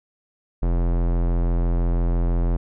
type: tone with low-pass filter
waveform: square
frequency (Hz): 43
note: F1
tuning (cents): -26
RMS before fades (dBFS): -20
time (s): 0.62-2.57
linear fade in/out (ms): 10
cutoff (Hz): 790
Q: 0.66
effects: none